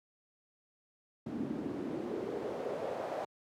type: noise with band-pass filter sweep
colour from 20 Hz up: pink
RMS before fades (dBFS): -38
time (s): 1.26-3.25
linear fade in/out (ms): 5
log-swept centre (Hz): 240 to 650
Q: 3
effects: high-pass 100 Hz 12 dB/octave